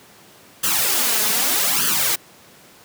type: noise with flanger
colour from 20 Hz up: white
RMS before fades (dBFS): -19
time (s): 0.63-2.16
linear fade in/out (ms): 10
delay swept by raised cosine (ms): 0.64 to 4.74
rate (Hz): 0.82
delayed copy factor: +0.8
effects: pink hiss -47 dBFS RMS until 2.84 s + high-pass 150 Hz 12 dB/octave